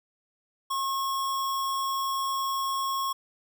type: tone with sample-and-hold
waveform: sine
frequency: 1081 Hz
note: C#6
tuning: 44 cents flat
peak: -26 dBFS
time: 0.7-3.13 s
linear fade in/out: 10 ms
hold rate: 4410 Hz
effects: none